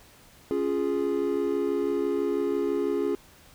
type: chord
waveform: triangle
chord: Db major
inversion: none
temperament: equal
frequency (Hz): 277.2 / 349.2 / 415.3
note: Db4 / F4 / Ab4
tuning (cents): 0 / 0 / 0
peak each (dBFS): -28 / -27 / -25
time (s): 0.51-3.15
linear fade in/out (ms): 0
effects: pink hiss -54 dBFS RMS until 3.54 s